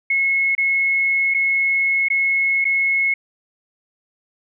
sine tone with dropouts, 2179 Hz, C#7, 30 cents flat, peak -15 dBFS, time 0.1-3.14 s, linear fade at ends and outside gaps 5 ms, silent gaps 0.551-0.579 / 1.34-1.345 / 2.085-2.101 / 2.644-2.651 s, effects none

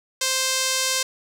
sawtooth tone with band-pass filter, 523.3 Hz, C5, in tune, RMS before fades -23 dBFS, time 0.21-1.03 s, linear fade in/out 5 ms, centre 6300 Hz, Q 1.1, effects none

